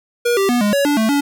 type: tone with pitch steps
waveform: square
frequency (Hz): 478.6 / 391.6 / 243.3 / 206.4 / 562 / 290.7 / 220.5 / 284.9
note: A#4 / G4 / B3 / G#3 / C#5 / D4 / A3 / C#4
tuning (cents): +46 / -2 / -26 / -10 / +24 / -18 / +4 / +48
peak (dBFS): -14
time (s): 0.25-1.21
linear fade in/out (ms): 10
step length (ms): 120
effects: none